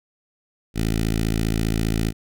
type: tone with notch filter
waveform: 10% pulse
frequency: 55 Hz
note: A1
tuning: in tune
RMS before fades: -22 dBFS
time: 0.74-2.13 s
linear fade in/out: 50 ms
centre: 980 Hz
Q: 0.66
effects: none